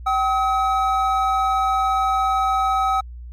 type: tone pair together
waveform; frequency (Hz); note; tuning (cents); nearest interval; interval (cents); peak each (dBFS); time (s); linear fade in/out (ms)
triangle; 769.7 / 1277; G5 / D#6; -32 / +45; major sixth; 877; -18; 0.06-3.01; 10
effects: added 60 Hz sine -33 dBFS peak until 3.32 s + Opus 48 kbps